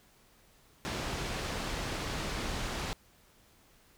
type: low-pass noise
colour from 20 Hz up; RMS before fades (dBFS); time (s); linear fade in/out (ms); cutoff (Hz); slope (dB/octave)
pink; -36; 0.85-2.93; 0; 6000; 12
effects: pink hiss -63 dBFS RMS until 3.97 s